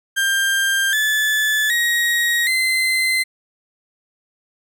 35% pulse tone with pitch steps, 1590 / 1733.9 / 1890.8 / 2062 Hz, G6 / A6 / A#6 / C7, +24 / -26 / +24 / -26 cents, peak -14 dBFS, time 0.16-3.24 s, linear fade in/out 20 ms, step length 770 ms, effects none

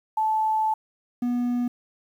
sine / triangle tone pair in turn, 872 / 243.6 Hz, A5 / B3, -16 / -24 cents, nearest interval octave + minor seventh, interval 2208 cents, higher first, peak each -20 dBFS, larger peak neither, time 0.17-0.74 / 1.22-1.68 s, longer first, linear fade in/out 5 ms, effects 9-bit

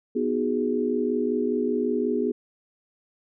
sine chord, G# minor seventh, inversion first, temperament equal, 246.9 / 311.1 / 370 / 415.3 Hz, B3 / D#4 / F#4 / G#4, 0 / 0 / 0 / 0 cents, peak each -26 / -31 / -29 / -26 dBFS, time 0.15-2.32 s, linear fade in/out 10 ms, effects none

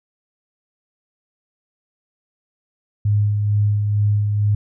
sine tone with tremolo, 103.8 Hz, G#2, in tune, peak -13 dBFS, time 3.05-4.55 s, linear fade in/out 5 ms, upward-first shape sine, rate 2.2 Hz, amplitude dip 35%, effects none

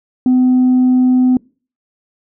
sine tone, 253.7 Hz, B3, 47 cents sharp, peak -6 dBFS, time 0.26-1.37 s, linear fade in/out 2 ms, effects noise-tail reverb RT60 0.4 s tail -26 dB re dry + tanh soft clip ceiling -6 dBFS

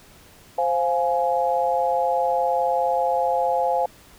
sine chord, F minor, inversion second, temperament equal with one note detuned, 523.3 / 698.5 / 837.8 Hz, C5 / F5 / Ab5, 0 / 0 / +15 cents, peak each -23 dBFS, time 0.58-3.86 s, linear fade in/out 5 ms, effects pink hiss -50 dBFS RMS until 4.18 s

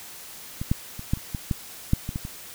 clicks, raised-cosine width 5 ms, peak -17 / -8 / -23 / -9 / -27 / -16 / -11 / -6 / -17 / -16 / -21 dBFS, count 11, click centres 0.615 / 0.715 / 0.994 / 1.135 / 1.173 / 1.348 / 1.512 / 1.934 / 2.091 / 2.159 / 2.251 s, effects white hiss -42 dBFS RMS until 2.54 s

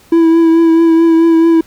triangle tone with vibrato, 329.6 Hz, E4, in tune, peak -3 dBFS, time 0.12-1.61 s, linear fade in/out 5 ms, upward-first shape triangle, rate 4.6 Hz, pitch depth 27 cents each way, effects pink hiss -45 dBFS RMS until 1.66 s

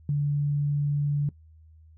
sine tone, 144.8 Hz, D3, 24 cents flat, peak -22 dBFS, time 0.09-1.29 s, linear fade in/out 2 ms, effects noise-tail reverb RT60 0.1 s tail -19 dB re dry + added 79 Hz sine -50 dBFS peak until 1.97 s

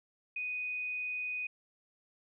sine tone, 2489 Hz, D#7, in tune, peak -34 dBFS, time 0.36-1.47 s, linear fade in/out 5 ms, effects none

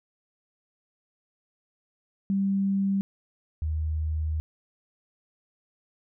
sine tone pair in turn, 196 / 78.01 Hz, G3 / D#2, 0 / +5 cents, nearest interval octave + major third, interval 1595 cents, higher first, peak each -22 / -25 dBFS, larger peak first, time 2.3-3.01 / 3.62-4.4 s, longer second, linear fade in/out 0 ms, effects none

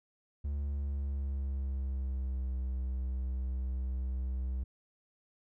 triangle tone with pitch glide, 71.4 to 63.98 Hz, D2 to C2, -48 to -38 cents, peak -30 dBFS, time 0.44-4.64 s, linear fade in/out 10 ms, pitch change -190 cents, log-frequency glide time 0.55-2.56 s, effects none

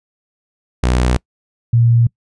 sawtooth / sine tone pair in turn, 61.74 / 117.33 Hz, B1 / A#2, 0 / +12 cents, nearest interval major seventh, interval 1112 cents, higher second, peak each -8 dBFS, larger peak neither, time 0.83-1.17 / 1.73-2.07 s, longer neither, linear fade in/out 5 ms, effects noise-tail reverb RT60 0.1 s tail -26 dB re dry + resampled to 22050 Hz

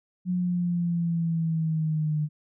sine linear sweep, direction down, 181.5 to 150.3 Hz, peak -23 dBFS, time 0.25-2.29 s, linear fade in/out 50 ms, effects none

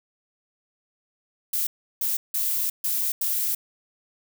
violet noise bursts at uneven times, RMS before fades -25 dBFS, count 5, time 1.53-1.67 / 2.01-2.17 / 2.34-2.7 / 2.84-3.12 / 3.21-3.55 s, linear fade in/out 5 ms, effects none

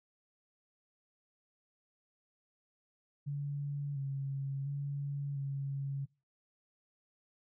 sine tone with pitch steps, 143 / 137.3 / 141.6 / 138.4 Hz, D3 / C#3 / C#3 / C#3, -46 / -16 / +37 / -2 cents, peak -34 dBFS, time 3.26-6.06 s, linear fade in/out 20 ms, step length 700 ms, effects noise-tail reverb RT60 0.3 s tail -23 dB re dry

